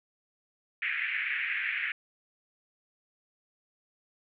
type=band-pass noise; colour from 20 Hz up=pink; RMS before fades=-32 dBFS; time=0.82-1.92 s; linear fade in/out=2 ms; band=1700 to 2500 Hz; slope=48 dB/octave; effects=none